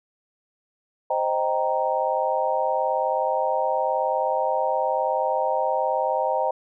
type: chord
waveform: sine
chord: C minor seventh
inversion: none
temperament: equal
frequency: 523.3 / 622.3 / 784 / 932.3 Hz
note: C5 / Eb5 / G5 / Bb5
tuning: 0 / 0 / 0 / 0 cents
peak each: -26 dBFS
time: 1.1-6.51 s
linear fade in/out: 5 ms
effects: none